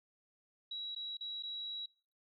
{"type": "tone with dropouts", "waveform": "sine", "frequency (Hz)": 3883, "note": "B7", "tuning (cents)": -30, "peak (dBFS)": -39, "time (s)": [0.71, 1.86], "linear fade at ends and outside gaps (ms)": 5, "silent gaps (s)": [[0.95, 0.961], [1.171, 1.208], [1.426, 1.433]], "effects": ["noise-tail reverb RT60 0.5 s tail -25 dB re dry"]}